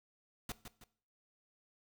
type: noise with echo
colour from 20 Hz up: pink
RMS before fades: -41 dBFS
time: 0.49-0.52 s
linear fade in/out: 2 ms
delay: 160 ms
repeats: 2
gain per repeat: -8 dB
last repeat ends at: 0.84 s
effects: noise-tail reverb RT60 0.5 s tail -18 dB re dry